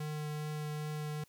square tone with vibrato, 151.3 Hz, D#3, 48 cents flat, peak -37 dBFS, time 0-1.24 s, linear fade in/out 5 ms, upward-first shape triangle, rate 2.5 Hz, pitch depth 10 cents each way, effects white hiss -68 dBFS RMS until 1.28 s

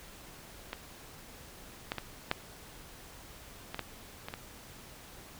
clicks, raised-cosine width 0.3 ms, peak -20 / -16 / -19 / -12 / -21 / -18 / -23 / -22 dBFS, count 8, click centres 0.731 / 1.919 / 1.983 / 2.314 / 3.745 / 3.793 / 4.285 / 4.339 s, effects pink hiss -51 dBFS RMS until 5.39 s

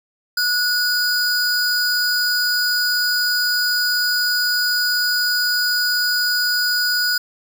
square tone pair together, 1463 / 4921 Hz, F#6 / D#8, -20 / -20 cents, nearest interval octave + major sixth, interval 2100 cents, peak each -20 dBFS, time 0.37-7.18 s, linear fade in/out 5 ms, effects none

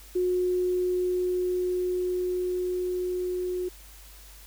sine tone with level ramp, 362.3 Hz, F#4, 36 cents flat, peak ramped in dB -22 to -27 dBFS, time 0.15-3.69 s, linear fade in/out 10 ms, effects added 50 Hz sine -48 dBFS peak until 4.46 s + white hiss -51 dBFS RMS until 4.46 s

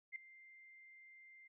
sine tone with ADSR envelope, 2093 Hz, C7, in tune, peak -40 dBFS, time 0.12-1.48 s, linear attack 38 ms, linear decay 4 ms, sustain -18 dB, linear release 12 ms, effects none

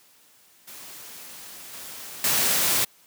white noise with level steps, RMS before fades -42 / -39 / -22 dBFS, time 0.67-2.85 s, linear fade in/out 10 ms, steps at 1.73 / 2.24 s, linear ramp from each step 2 ms, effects white hiss -57 dBFS RMS until 3.06 s + high-pass 100 Hz 12 dB/octave

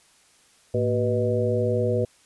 sine tone cluster, 107.9 / 230.3 / 377.8 / 491.6 / 617 Hz, A2 / A#3 / F#4 / B4 / D#5, -33 / -21 / +36 / -8 / -15 cents, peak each -25 / -30 / -28 / -24 / -30 dBFS, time 0.74-2.05 s, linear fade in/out 5 ms, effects white hiss -58 dBFS RMS until 2.25 s + resampled to 24000 Hz

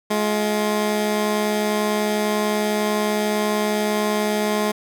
15% pulse tone pair together, 211.2 / 351.4 Hz, G#3 / F4, +29 / +11 cents, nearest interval major sixth, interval 882 cents, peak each -13 / -23 dBFS, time 0.1-4.72 s, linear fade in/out 10 ms, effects none

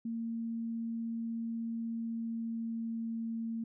sine tone with pitch glide, 229.1 to 227.5 Hz, A#3 to A#3, -30 to -42 cents, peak -34 dBFS, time 0.05-3.64 s, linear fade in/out 5 ms, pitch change -12 cents, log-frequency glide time 1.8-3.3 s, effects none

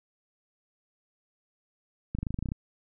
clicks, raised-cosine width 5 ms, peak -19 dBFS, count 11, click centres 2.15 / 2.187 / 2.23 / 2.268 / 2.306 / 2.343 / 2.389 / 2.426 / 2.458 / 2.488 / 2.519 s, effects none

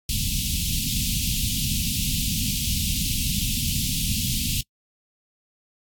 pink band-stop noise, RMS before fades -25 dBFS, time 0.09-4.61 s, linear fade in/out 2 ms, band 240 to 2700 Hz, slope 48 dB/octave, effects noise-tail reverb RT60 0.1 s tail -25 dB re dry + AAC 64 kbps

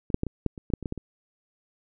clicks, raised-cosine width 3 ms, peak -23 / -6 / -13 / -19 / -11 / -26 / -24 / -8 / -23 / -17 / -17 / -23 dBFS, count 12, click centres 0.102 / 0.144 / 0.234 / 0.267 / 0.463 / 0.578 / 0.702 / 0.737 / 0.827 / 0.858 / 0.924 / 0.977 s, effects none

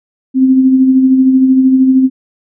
sine tone with tremolo, 261.6 Hz, C4, in tune, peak -3 dBFS, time 0.34-2.1 s, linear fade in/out 50 ms, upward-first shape sine, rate 13 Hz, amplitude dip 40%, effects none

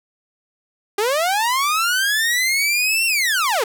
sawtooth linear two-way sweep, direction up then down, 392 to 2751 to 392 Hz, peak -13 dBFS, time 0.98-3.64 s, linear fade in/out 5 ms, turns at 3.06 s, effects none

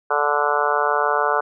harmonic tone, 146.5 Hz, D3, 4 cents flat, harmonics 3 / 4 / 5 / 6 / 7 / 8 / 9 / 10, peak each -25 / -25 / -25 / -25 / -25 / -25 / -25 / -25 dBFS, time 0.1-1.41 s, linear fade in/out 10 ms, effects none

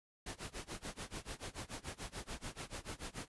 pink noise with tremolo, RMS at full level -43 dBFS, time 0.26-3.28 s, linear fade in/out 5 ms, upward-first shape sine, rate 6.9 Hz, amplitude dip 95%, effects resampled to 24000 Hz

